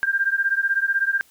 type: beating tone pair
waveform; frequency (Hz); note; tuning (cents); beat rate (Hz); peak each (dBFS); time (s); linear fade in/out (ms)
sine; 1586 / 1602; G6 / G6; +20 / +37; 16; -21 / -22; 0.03-1.21; 0
effects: white hiss -56 dBFS RMS until 1.3 s